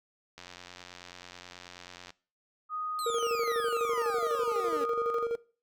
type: click train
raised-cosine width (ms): 0.2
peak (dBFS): -28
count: 155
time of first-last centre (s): 0.38-2.105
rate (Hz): 89.3
type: tone with pitch glide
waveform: sine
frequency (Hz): 1244.5 to 1233.1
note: D#6 to D#6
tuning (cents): 0 to -16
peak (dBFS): -32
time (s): 2.69-5.27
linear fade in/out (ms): 50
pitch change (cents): -16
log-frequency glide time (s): 3.44-3.85
type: exponential sweep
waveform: 25% pulse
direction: down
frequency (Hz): 4263 to 270.5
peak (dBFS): -33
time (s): 2.99-4.84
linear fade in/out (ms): 0
type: tone with tremolo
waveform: triangle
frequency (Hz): 466.2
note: A#4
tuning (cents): 0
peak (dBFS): -25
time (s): 3.06-5.36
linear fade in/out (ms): 5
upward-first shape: square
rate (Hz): 12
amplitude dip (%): 55
effects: noise-tail reverb RT60 0.4 s tail -21 dB re dry